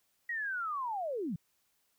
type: linear sweep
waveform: sine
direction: down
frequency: 1924 to 143.2 Hz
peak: -33 dBFS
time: 0.29-1.36 s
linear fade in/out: 5 ms
effects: white hiss -75 dBFS RMS until 1.98 s